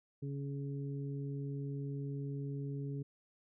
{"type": "harmonic tone", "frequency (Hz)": 140, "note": "C#3", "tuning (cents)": 18, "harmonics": [1, 2, 3], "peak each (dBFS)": [-38, -45, -48], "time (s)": [0.22, 3.03], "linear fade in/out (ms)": 10, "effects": []}